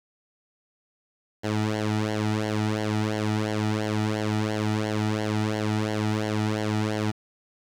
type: tone with flanger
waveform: sawtooth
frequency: 107.1 Hz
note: A2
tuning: 46 cents flat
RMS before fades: -26 dBFS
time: 1.43-7.12 s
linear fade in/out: 20 ms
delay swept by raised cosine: 0.8 to 1.9 ms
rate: 2.9 Hz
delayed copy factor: -0.85
effects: low-pass 7000 Hz 12 dB/octave + 8-bit